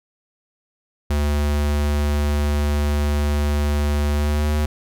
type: tone with pitch glide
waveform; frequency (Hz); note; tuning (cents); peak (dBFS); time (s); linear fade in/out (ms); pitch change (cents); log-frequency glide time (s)
square; 73.3 to 75.27; D2 to D2; -3 to +43; -18; 1.1-4.66; 5; +46; 4.12-4.54
effects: none